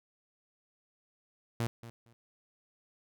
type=tone with echo; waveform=sawtooth; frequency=116.54 Hz; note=A#2; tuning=in tune; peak=-26 dBFS; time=1.6-1.67 s; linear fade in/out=0 ms; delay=230 ms; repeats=2; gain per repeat=-15 dB; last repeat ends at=2.13 s; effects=none